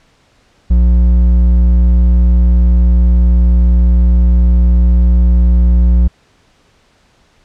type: tone with hard clipping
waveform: sine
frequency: 59.8 Hz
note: A#1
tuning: 45 cents sharp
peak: -7 dBFS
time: 0.7-6.08 s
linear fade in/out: 10 ms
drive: 6 dB
effects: pink hiss -52 dBFS RMS until 7.44 s + low-pass 6000 Hz 12 dB/octave